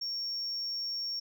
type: tone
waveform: sine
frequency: 5510 Hz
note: F8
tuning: 24 cents flat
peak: -31 dBFS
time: 0.01-1.2 s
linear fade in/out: 10 ms
effects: tanh soft clip ceiling -30 dBFS